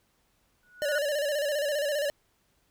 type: tone with exponential growth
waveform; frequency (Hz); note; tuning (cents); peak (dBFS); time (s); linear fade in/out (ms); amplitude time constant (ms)
sine; 1465; F#6; -18; -25; 0.63-0.98; 1; 74
type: tone with vibrato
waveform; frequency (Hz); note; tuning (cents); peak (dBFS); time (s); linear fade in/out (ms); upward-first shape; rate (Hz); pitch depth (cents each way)
square; 583; D5; -13; -27; 0.82-2.1; 0; square; 15; 58
effects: pink hiss -70 dBFS RMS until 2.7 s